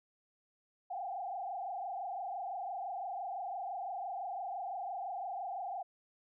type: tone with frequency modulation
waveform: sine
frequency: 751 Hz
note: F#5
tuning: 26 cents sharp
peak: -37 dBFS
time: 0.9-5.83 s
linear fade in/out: 10 ms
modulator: 25.9 Hz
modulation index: 2.2
effects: none